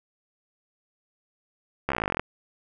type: slowing click train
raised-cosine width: 0.5 ms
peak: -10 dBFS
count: 17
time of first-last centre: 1.89-2.196 s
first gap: 14 ms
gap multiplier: 1.04
effects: none